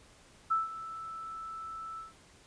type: tone with ADSR envelope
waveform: sine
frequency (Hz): 1318.5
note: E6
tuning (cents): 0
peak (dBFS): -24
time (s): 0.5-2.13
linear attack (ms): 17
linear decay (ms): 160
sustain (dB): -15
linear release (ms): 150
effects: pink hiss -59 dBFS RMS until 2.46 s + resampled to 22050 Hz